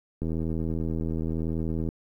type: click train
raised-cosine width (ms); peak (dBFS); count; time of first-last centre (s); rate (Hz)
3; -18; 136; 0.22-1.889; 80.9
effects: 10-bit